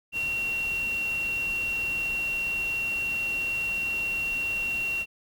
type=tone in noise; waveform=sine; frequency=2740 Hz; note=F7; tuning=34 cents flat; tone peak=-26 dBFS; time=0.12-5.06 s; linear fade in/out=50 ms; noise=pink; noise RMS=-42 dBFS; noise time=0.12-5.06 s; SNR=+13 dB; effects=none